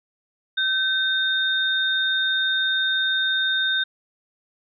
sine tone pair together, 1540 / 3663 Hz, G6 / A#7, -31 / -31 cents, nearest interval octave + minor third, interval 1500 cents, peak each -22 dBFS, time 0.57-3.84 s, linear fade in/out 10 ms, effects none

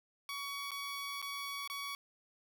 15% pulse tone with dropouts, 1126 Hz, C#6, 27 cents sharp, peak -33 dBFS, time 0.29-1.95 s, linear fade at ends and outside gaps 1 ms, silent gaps 0.708-0.716 / 1.217-1.225 / 1.676-1.699 s, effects none

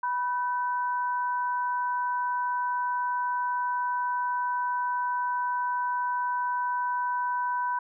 sine tone pair together, 983.8 / 1524 Hz, B5 / G6, -7 / -49 cents, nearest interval minor sixth, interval 758 cents, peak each -26 / -34 dBFS, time 0.03-7.79 s, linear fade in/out 5 ms, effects none

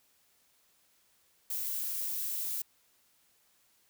violet noise, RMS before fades -35 dBFS, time 1.5-2.62 s, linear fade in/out 5 ms, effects white hiss -69 dBFS RMS until 3.89 s

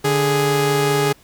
sawtooth tone pair together, 146.83 / 415.3 Hz, D3 / G#4, 0 / 0 cents, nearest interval octave + tritone, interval 1800 cents, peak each -16 / -13 dBFS, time 0.04-1.13 s, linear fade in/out 10 ms, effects pink hiss -51 dBFS RMS until 1.23 s

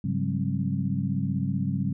sine tone cluster, 102.6 / 138.5 / 183.8 / 199.6 / 267.1 Hz, G#2 / C#3 / F#3 / G3 / C4, -21 / -1 / -11 / +32 / +36 cents, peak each -32 / -29 / -30 / -30 / -35 dBFS, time 0.04-1.93 s, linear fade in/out 5 ms, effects none

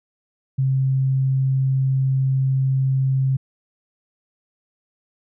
sine tone, 133.2 Hz, C3, 31 cents sharp, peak -16 dBFS, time 0.58-3.37 s, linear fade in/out 10 ms, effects none

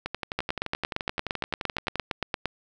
two click trains, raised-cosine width 0.3 ms, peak -10 / -14 dBFS, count 19 / 23, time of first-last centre 0.39-2.457 / 0.06-1.957 s, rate 8.71 / 11.6 Hz, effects none

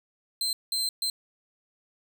sawtooth tone bursts at uneven times, 4113 Hz, C8, 30 cents flat, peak -23 dBFS, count 3, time 0.41-0.53 / 0.72-0.89 / 1.02-1.1 s, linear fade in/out 2 ms, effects none

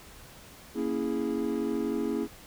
triangle chord, A# half-diminished seventh, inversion none, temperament equal, 233.1 / 277.2 / 329.6 / 415.3 Hz, A#3 / C#4 / E4 / G#4, 0 / 0 / 0 / 0 cents, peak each -31 dBFS, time 0.74-2.28 s, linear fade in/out 50 ms, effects pink hiss -50 dBFS RMS until 2.46 s

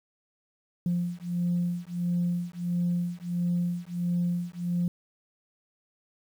sine beating tone pair, 174.2 / 175.7 Hz, F3 / F3, -4 / +11 cents, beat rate 1.5 Hz, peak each -28 dBFS, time 0.86-4.88 s, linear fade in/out 2 ms, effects tanh soft clip ceiling -20 dBFS + 9-bit

